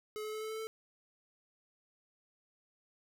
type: tone with pitch steps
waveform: square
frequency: 427 / 430 / 433 / 436 / 439 / 442.1 Hz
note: G#4 / A4 / A4 / A4 / A4 / A4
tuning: +48 / -40 / -28 / -16 / -4 / +8 cents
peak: -39 dBFS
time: 0.16-0.67 s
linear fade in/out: 0 ms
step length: 85 ms
effects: none